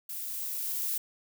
violet noise with level ramp, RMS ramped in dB -38 to -31 dBFS, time 0.09-0.98 s, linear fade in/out 5 ms, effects none

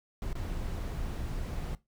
brown noise with dropouts, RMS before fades -35 dBFS, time 0.22-1.75 s, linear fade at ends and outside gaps 1 ms, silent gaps 0.33-0.353 s, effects noise-tail reverb RT60 0.2 s tail -18 dB re dry

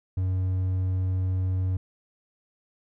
triangle tone, 93 Hz, F#2, 9 cents sharp, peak -21 dBFS, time 0.17-1.77 s, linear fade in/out 5 ms, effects none

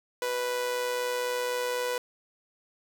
sawtooth tone with amplitude modulation, 493.9 Hz, B4, in tune, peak -22 dBFS, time 0.22-1.98 s, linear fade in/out 2 ms, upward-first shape sine, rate 124 Hz, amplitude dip 45%, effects none

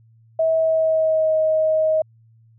sine tone with pitch glide, 646 to 629.4 Hz, E5 to D#5, -35 to +20 cents, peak -15 dBFS, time 0.39-2.02 s, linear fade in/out 5 ms, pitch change -45 cents, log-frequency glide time 0.55-1.36 s, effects added 113 Hz sine -50 dBFS peak until 2.58 s

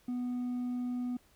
sine tone with hard clipping, 246.9 Hz, B3, in tune, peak -33 dBFS, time 0.08-1.17 s, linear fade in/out 5 ms, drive 2 dB, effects pink hiss -66 dBFS RMS until 1.35 s

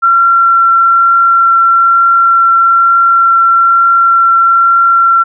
sine tone with vibrato, 1363 Hz, F6, 43 cents flat, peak -4 dBFS, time 0.02-5.24 s, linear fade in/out 20 ms, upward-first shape triangle, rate 1.1 Hz, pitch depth 8 cents each way, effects none

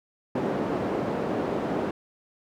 white band-pass noise, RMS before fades -28 dBFS, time 0.35-1.91 s, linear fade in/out 5 ms, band 160 to 520 Hz, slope 12 dB/octave, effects none

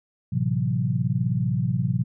sine chord, F# half-diminished seventh, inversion first, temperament equal with one note detuned, 110 / 128.94 / 164.81 / 185 Hz, A2 / C3 / E3 / F#3, 0 / -25 / 0 / 0 cents, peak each -27 / -24 / -28 / -28 dBFS, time 0.32-2.04 s, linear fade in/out 10 ms, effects none

